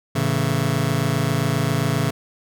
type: chord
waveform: sawtooth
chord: A major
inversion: none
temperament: just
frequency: 110 / 137.5 / 165 Hz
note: A2 / C#3 / E3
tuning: 0 / -14 / +2 cents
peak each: -20 / -17 / -20 dBFS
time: 0.15-2.11 s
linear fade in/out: 10 ms
effects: none